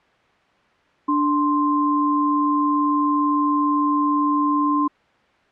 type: tone pair together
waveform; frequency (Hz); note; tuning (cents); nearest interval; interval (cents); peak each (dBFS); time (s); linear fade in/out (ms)
sine; 293.7 / 1046.6; D4 / C6; 0 / 0; octave + minor seventh; 2200; -19; 1.08-4.88; 10
effects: white hiss -57 dBFS RMS until 5.51 s + low-pass 2000 Hz 12 dB/octave